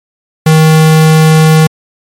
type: tone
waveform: square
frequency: 157.7 Hz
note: D#3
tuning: 24 cents sharp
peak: -3 dBFS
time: 0.46-1.67 s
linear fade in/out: 5 ms
effects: MP3 64 kbps